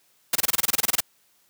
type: noise bursts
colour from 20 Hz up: white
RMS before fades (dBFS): -20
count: 14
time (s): 0.33-1.005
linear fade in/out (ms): 5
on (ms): 25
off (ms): 25
effects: white hiss -63 dBFS RMS until 1.49 s + high-pass 100 Hz 12 dB/octave